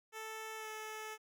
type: tone with pitch glide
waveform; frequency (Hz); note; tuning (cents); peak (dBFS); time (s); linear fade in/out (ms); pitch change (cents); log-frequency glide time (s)
10% pulse; 440 to 433.9; A4 to A4; 0 to -24; -35; 0.12-1.18; 50; -24; 0.57-0.68
effects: none